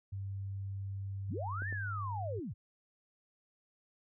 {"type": "tone with pitch glide", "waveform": "sine", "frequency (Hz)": [98, 100.76], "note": ["G2", "G2"], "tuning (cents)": [0, 48], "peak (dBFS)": -37, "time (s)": [0.12, 2.4], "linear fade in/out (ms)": 10, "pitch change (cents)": 48, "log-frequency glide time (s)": [1.69, 1.82]}
{"type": "linear two-way sweep", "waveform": "sine", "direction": "up then down", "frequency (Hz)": [46.25, 1835, 63], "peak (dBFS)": -38, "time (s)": [1.28, 2.54], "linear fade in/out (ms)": 20, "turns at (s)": 1.69}
{"type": "clicks", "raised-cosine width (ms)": 2, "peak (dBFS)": -34, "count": 2, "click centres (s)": [1.621, 1.726]}
{"effects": []}